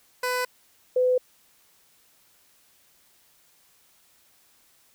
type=tone pair in turn; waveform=15% pulse / sine; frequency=500 / 504.4 Hz; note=B4 / B4; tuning=+21 / +36 cents; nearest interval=unison; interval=15 cents; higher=second; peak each=-18 dBFS; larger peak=neither; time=0.23-0.45 / 0.96-1.18 s; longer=neither; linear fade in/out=5 ms; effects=white hiss -61 dBFS RMS until 4.94 s